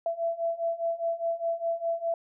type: beating tone pair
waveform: sine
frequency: 667 / 671.9 Hz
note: E5 / E5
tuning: +20 / +33 cents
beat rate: 4.9 Hz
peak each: -31 / -29 dBFS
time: 0.06-2.14 s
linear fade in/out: 2 ms
effects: none